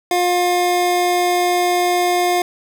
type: tone pair together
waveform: square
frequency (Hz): 355.5 / 711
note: F4 / F5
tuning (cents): +31 / +31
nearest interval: octave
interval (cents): 1200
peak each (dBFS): -19 / -17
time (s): 0.11-2.42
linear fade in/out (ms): 2
effects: none